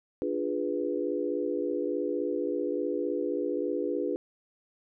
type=chord; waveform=sine; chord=D diminished seventh; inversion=none; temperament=equal with one note detuned; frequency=293.7 / 349.2 / 412.7 / 493.9 Hz; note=D4 / F4 / Ab4 / Cb5; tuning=0 / 0 / -11 / 0 cents; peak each=-33 / -33 / -33 / -33 dBFS; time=0.22-4.16 s; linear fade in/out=0 ms; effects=none